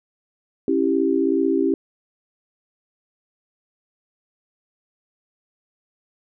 sine chord, C# diminished, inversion none, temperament equal with one note detuned, 273.7 / 329.6 / 392 Hz, C#4 / E4 / G4, -22 / 0 / 0 cents, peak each -21 dBFS, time 0.68-1.74 s, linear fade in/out 2 ms, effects none

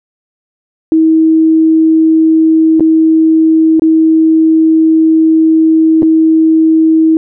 sine tone with dropouts, 320 Hz, D#4, 49 cents sharp, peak -4 dBFS, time 0.92-7.17 s, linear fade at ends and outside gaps 1 ms, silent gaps 2.797-2.806 / 3.796-3.82 / 6.022-6.029 s, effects none

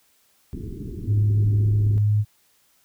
pink low-pass noise, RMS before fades -33 dBFS, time 0.53-1.98 s, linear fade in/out 0 ms, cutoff 410 Hz, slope 96 dB/octave
sine tone with pitch glide, 104.4 to 105.25 Hz, G#2 to G#2, +10 to +24 cents, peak -16 dBFS, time 1.06-2.25 s, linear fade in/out 50 ms, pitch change +14 cents, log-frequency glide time 2.03-2.12 s
effects white hiss -62 dBFS RMS until 2.84 s

